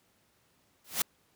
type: noise with exponential growth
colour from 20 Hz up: white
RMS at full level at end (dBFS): -24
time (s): 0.84-1.02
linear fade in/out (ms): 5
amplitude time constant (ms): 39
effects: pink hiss -69 dBFS RMS until 1.35 s + high-pass 80 Hz 12 dB/octave